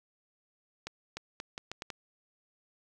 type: accelerating click train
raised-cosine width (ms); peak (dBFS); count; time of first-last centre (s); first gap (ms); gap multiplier
0.2; -21; 7; 0.87-1.902; 300; 0.77
effects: 9-bit